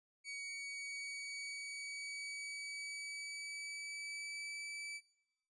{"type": "tone with pitch glide", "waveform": "sawtooth", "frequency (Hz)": [2251, 2308], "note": ["C#7", "D7"], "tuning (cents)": [26, -31], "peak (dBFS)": -40, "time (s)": [0.24, 5.01], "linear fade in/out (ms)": 50, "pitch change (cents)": 43, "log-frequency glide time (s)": [0.61, 4.68], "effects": ["noise-tail reverb RT60 0.8 s tail -19 dB re dry", "resampled to 22050 Hz"]}